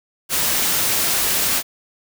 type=noise; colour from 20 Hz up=white; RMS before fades=-19 dBFS; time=0.29-1.63 s; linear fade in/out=50 ms; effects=none